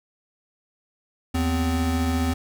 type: tone pair together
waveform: square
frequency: 80.5 / 256.2 Hz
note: E2 / C4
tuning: -41 / -36 cents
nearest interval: octave + minor sixth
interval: 2005 cents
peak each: -24 / -25 dBFS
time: 1.34-2.34 s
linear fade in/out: 10 ms
effects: none